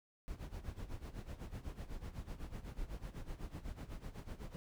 brown noise with tremolo, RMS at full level -43 dBFS, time 0.28-4.56 s, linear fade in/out 0 ms, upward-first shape sine, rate 8 Hz, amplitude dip 80%, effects none

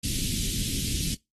pink band-stop noise, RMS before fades -29 dBFS, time 0.03-1.15 s, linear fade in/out 10 ms, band 280 to 3000 Hz, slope 24 dB/octave, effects noise-tail reverb RT60 0.2 s tail -22 dB re dry + AAC 32 kbps

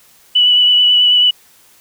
sine tone with vibrato, 2960 Hz, F#7, in tune, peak -7 dBFS, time 0.35-1.31 s, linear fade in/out 10 ms, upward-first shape sine, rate 9.2 Hz, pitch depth 17 cents each way, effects white hiss -48 dBFS RMS until 1.8 s

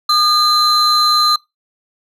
triangle tone pair together, 1217 / 4082 Hz, D#6 / C8, -39 / -44 cents, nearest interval octave + major sixth, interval 2095 cents, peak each -10 dBFS, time 0.09-1.36 s, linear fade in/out 5 ms, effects noise-tail reverb RT60 0.2 s tail -23 dB re dry + tanh soft clip ceiling -6 dBFS

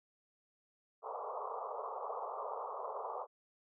white band-pass noise, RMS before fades -42 dBFS, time 1.02-3.27 s, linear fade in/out 50 ms, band 420 to 1200 Hz, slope 96 dB/octave, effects none

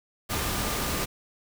sine tone in noise, 1203 Hz, D6, 41 cents sharp, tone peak -39 dBFS, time 0.29-1.06 s, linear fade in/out 20 ms, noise pink, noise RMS -29 dBFS, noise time 0.29-1.06 s, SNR -13 dB, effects none

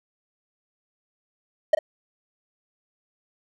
triangle tone with echo, 622.3 Hz, D#5, in tune, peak -10 dBFS, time 1.73-1.75 s, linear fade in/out 5 ms, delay 40 ms, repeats 1, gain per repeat -10 dB, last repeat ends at 1.79 s, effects none

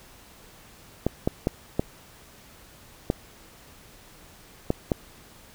clicks, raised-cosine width 2 ms, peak -8 dBFS, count 7, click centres 1.066 / 1.275 / 1.471 / 1.795 / 3.101 / 4.704 / 4.918 s, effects pink hiss -51 dBFS RMS until 5.54 s

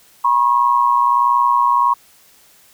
sine tone pair together, 965.6 / 1087 Hz, B5 / C#6, -39 / -34 cents, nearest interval major second, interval 205 cents, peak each -14 dBFS, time 0.24-1.94 s, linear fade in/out 10 ms, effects white hiss -50 dBFS RMS until 2.73 s

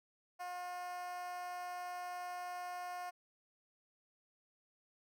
10% pulse tone with high-pass filter, 357.7 Hz, F4, 41 cents sharp, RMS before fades -44 dBFS, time 0.39-3.11 s, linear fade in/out 20 ms, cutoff 760 Hz, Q 5.2, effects none

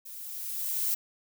violet noise with level ramp, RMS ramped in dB -44 to -27 dBFS, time 0.05-0.95 s, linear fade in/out 10 ms, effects none

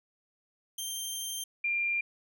15% pulse / sine tone pair in turn, 3156 / 2389 Hz, G7 / D7, +11 / +29 cents, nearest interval perfect fourth, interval 482 cents, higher first, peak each -27 dBFS, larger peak neither, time 0.78-1.44 / 1.64-2.01 s, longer first, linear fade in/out 5 ms, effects none

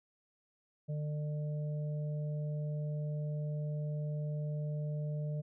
harmonic tone, 150 Hz, D3, 37 cents sharp, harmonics 1 / 3 / 4, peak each -34 / -51 / -47 dBFS, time 0.88-5.42 s, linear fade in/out 20 ms, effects none

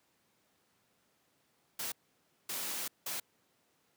white noise bursts at uneven times, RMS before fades -38 dBFS, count 3, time 1.79-1.92 / 2.49-2.88 / 3.06-3.2 s, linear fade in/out 5 ms, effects pink hiss -73 dBFS RMS until 3.96 s + high-pass 150 Hz 12 dB/octave

